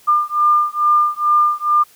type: beating tone pair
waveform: sine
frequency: 1200 / 1202.3 Hz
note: D6 / D6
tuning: +37 / +40 cents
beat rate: 2.3 Hz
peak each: -15 dBFS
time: 0.07-1.84 s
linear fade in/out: 20 ms
effects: white hiss -49 dBFS RMS until 1.95 s